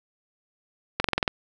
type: slowing click train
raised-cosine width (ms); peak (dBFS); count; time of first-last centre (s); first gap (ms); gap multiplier
0.3; -6; 7; 1-1.278; 43; 1.03
effects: none